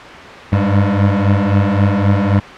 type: beating tone pair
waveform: 25% pulse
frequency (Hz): 98 / 101.8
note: G2 / G#2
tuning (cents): 0 / -34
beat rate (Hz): 3.8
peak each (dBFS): -10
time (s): 0.52-2.4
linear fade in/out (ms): 10
effects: white hiss -30 dBFS RMS until 2.57 s + low-pass 2000 Hz 12 dB/octave